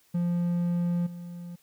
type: tone with level steps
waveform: triangle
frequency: 173.9 Hz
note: F3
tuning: 7 cents flat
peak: -22 / -35 dBFS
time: 0.14-1.56 s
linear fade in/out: 10 ms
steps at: 1.06 s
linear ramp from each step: 10 ms
effects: white hiss -64 dBFS RMS until 1.62 s